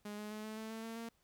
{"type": "tone with pitch steps", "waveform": "sawtooth", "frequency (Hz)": [207.7, 210.7, 213.8, 216.9, 220.1, 223.3, 226.5, 229.8], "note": ["G#3", "G#3", "A3", "A3", "A3", "A3", "A#3", "A#3"], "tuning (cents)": [0, 25, -49, -25, 1, 26, -50, -25], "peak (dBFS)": -39, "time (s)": [0.05, 1.09], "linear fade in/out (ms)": 5, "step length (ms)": 130, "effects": ["pink hiss -75 dBFS RMS until 1.23 s"]}